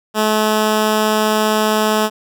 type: tone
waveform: 10% pulse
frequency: 215.2 Hz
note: A3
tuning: 38 cents flat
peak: -5 dBFS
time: 0.14-2.1 s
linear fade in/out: 50 ms
effects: none